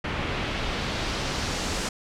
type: noise with low-pass filter sweep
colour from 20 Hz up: pink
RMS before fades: -29 dBFS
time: 0.04-1.89 s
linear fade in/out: 5 ms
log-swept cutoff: 2500 to 7300 Hz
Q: 1.2
effects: none